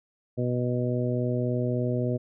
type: harmonic tone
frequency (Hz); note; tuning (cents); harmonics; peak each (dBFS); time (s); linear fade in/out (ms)
123.47; B2; 0; 1 / 2 / 3 / 4 / 5; -27 / -30 / -32 / -33 / -34; 0.37-2.18; 20
effects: none